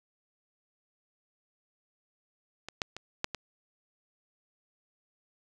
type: clicks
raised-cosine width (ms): 0.2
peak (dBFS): -22 / -12 / -23 / -11 / -18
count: 5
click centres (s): 2.686 / 2.818 / 2.966 / 3.244 / 3.347
effects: none